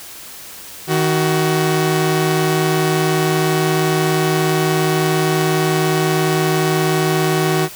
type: tone pair together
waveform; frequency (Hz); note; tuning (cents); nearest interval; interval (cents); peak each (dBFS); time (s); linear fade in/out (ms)
sawtooth; 157.1 / 374.2; D#3 / F#4; +17 / +20; octave + minor third; 1503; -13 / -13; 0.87-7.69; 50
effects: white hiss -35 dBFS RMS until 7.75 s